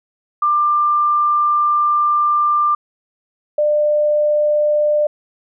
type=tone pair in turn; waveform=sine; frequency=1190 / 597.4 Hz; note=D6 / D5; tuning=+22 / +29 cents; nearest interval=octave; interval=1193 cents; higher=first; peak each=-12 dBFS; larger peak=neither; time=0.42-2.75 / 3.58-5.07 s; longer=first; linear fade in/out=5 ms; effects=none